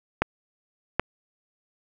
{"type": "clicks", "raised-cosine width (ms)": 0.5, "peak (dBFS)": -5, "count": 2, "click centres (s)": [0.22, 0.996], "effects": []}